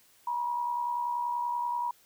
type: tone with amplitude modulation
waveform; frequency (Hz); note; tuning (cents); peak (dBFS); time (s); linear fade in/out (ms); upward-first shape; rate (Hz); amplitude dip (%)
sine; 962; B5; -46; -26; 0.27-1.91; 5; sine; 70.4; 50
effects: white hiss -62 dBFS RMS until 2.05 s